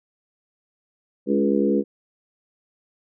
harmonic tone with a mistuned harmonic, 69.3 Hz, C#2, in tune, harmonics 3 / 4 / 5 / 6 / 7, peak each -22 / -23 / -24 / -25 / -25 dBFS, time 1.26-1.84 s, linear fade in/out 50 ms, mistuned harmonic 4, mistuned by +21 cents, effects none

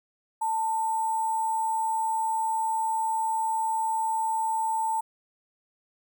sine tone with sample-and-hold, 890 Hz, A5, 20 cents sharp, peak -24 dBFS, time 0.41-5.01 s, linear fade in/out 10 ms, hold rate 8820 Hz, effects none

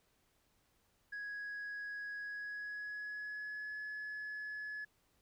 sine tone with pitch glide, 1664 to 1703.9 Hz, G#6 to G#6, +3 to +44 cents, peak -39 dBFS, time 1.12-4.85 s, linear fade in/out 10 ms, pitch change +41 cents, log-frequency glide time 2.21-3.78 s, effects tanh soft clip ceiling -39 dBFS + pink hiss -75 dBFS RMS until 5.21 s

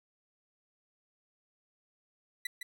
30% pulse tone with echo, 1975.5 Hz, B6, in tune, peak -30 dBFS, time 2.45-2.47 s, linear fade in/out 5 ms, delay 160 ms, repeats 1, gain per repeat -6 dB, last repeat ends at 2.63 s, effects none

